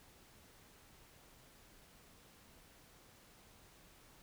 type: silence
effects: pink hiss -63 dBFS RMS until 4.22 s